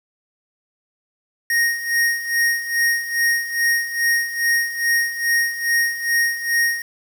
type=tone with tremolo; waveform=square; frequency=1864.7 Hz; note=A#6; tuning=in tune; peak=-15 dBFS; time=1.5-6.82 s; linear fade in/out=2 ms; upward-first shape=sine; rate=2.4 Hz; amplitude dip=75%; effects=7-bit